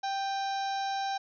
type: harmonic tone with a mistuned harmonic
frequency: 784 Hz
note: G5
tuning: in tune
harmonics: 1 / 2 / 3 / 4 / 5 / 6 / 7 / 8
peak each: -30 / -41 / -48 / -50 / -42 / -53 / -45 / -52 dBFS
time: 0.03-1.18 s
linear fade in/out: 10 ms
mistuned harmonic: 3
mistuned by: +54 cents
effects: none